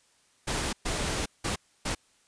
pink noise bursts at uneven times, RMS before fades -30 dBFS, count 4, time 0.47-0.73 / 0.85-1.26 / 1.44-1.56 / 1.85-1.95 s, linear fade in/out 10 ms, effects white hiss -65 dBFS RMS until 2.27 s + resampled to 22050 Hz

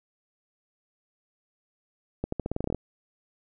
accelerating click train, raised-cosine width 2 ms, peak -15 dBFS, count 12, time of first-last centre 2.24-2.747 s, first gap 84 ms, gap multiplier 0.87, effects none

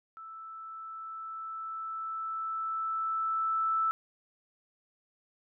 sine tone with level ramp, 1318.5 Hz, E6, in tune, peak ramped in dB -43 to -25 dBFS, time 0.17-3.91 s, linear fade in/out 0 ms, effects none

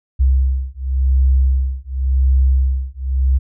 sine beating tone pair, 65.3 / 66.21 Hz, C2 / C2, -3 / +21 cents, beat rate 0.91 Hz, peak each -15 dBFS, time 0.19-3.39 s, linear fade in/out 20 ms, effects none

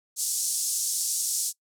white band-pass noise, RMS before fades -28 dBFS, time 0.16-1.53 s, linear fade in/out 50 ms, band 5500 to 10000 Hz, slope 24 dB/octave, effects noise-tail reverb RT60 0.1 s tail -22 dB re dry

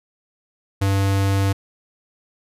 square tone, 98 Hz, G2, in tune, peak -17 dBFS, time 0.81-1.53 s, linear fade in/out 10 ms, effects resampled to 32000 Hz

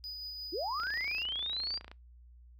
triangle tone with tremolo, 4965 Hz, D#8, 5 cents flat, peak -38 dBFS, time 0.04-1.23 s, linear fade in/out 0 ms, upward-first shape sine, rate 5.7 Hz, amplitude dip 25%
sine linear sweep, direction up, 293.7 to 4819 Hz, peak -33 dBFS, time 0.52-1.79 s, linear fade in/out 20 ms
click train, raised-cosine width 0.3 ms, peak -31 dBFS, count 33, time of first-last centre 0.8-1.915 s, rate 28.7 Hz
effects noise-tail reverb RT60 0.2 s tail -24 dB re dry + added 60 Hz sine -53 dBFS peak until 2.59 s

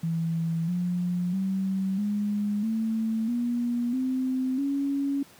sine tone with pitch steps, 164.81 / 177.66 / 191.52 / 206.5 / 222.6 / 239.9 / 258.6 / 278.8 Hz, E3 / F3 / G3 / G#3 / A3 / A#3 / C4 / C#4, 0 / +30 / -40 / -10 / +20 / +50 / -20 / +10 cents, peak -24 dBFS, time 0.03-5.23 s, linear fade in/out 5 ms, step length 650 ms, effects pink hiss -53 dBFS RMS until 5.39 s + high-pass 100 Hz 12 dB/octave

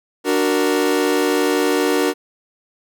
40% pulse chord, D augmented, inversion none, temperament equal, 293.7 / 370 / 466.2 Hz, D4 / F#4 / A#4, 0 / 0 / 0 cents, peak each -19 dBFS, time 0.24-2.14 s, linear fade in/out 50 ms, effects none

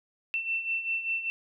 sine beating tone pair, 2682 / 2687.1 Hz, E7 / E7, +29 / +33 cents, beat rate 5.1 Hz, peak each -35 / -29 dBFS, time 0.34-1.3 s, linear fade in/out 0 ms, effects none

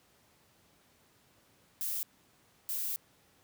violet noise bursts at uneven times, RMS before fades -35 dBFS, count 2, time 1.81-2.03 / 2.69-2.96 s, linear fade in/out 0 ms, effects pink hiss -66 dBFS RMS until 3.43 s + high-pass 80 Hz 12 dB/octave

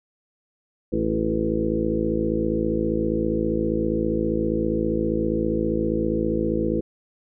harmonic tone with a mistuned harmonic, 55 Hz, A1, in tune, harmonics 1 / 2 / 3 / 4 / 5 / 6 / 7 / 8 / 9, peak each -31 / -35 / -31 / -27 / -35 / -25 / -32 / -30 / -28 dBFS, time 0.92-6.81 s, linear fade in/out 10 ms, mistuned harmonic 7, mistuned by -29 cents, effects none

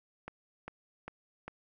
click train, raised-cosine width 0.5 ms, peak -26 dBFS, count 4, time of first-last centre 0.28-1.48 s, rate 2.5 Hz, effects none

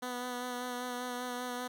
10% pulse tone with vibrato, 247.5 Hz, B3, 4 cents sharp, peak -28 dBFS, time 0.02-1.68 s, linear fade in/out 10 ms, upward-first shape sine, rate 5.1 Hz, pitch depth 19 cents each way, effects none

